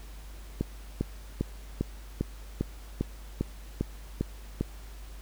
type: click train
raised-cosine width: 3 ms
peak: -14 dBFS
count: 11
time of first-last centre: 0.61-4.61 s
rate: 2.5 Hz
effects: added 50 Hz sine -42 dBFS peak until 5.21 s + pink hiss -53 dBFS RMS until 5.21 s